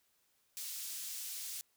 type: high-pass noise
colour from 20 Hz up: pink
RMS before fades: -43 dBFS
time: 0.57-1.61 s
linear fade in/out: 0 ms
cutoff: 5200 Hz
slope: 12 dB/octave
effects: white hiss -75 dBFS RMS until 1.76 s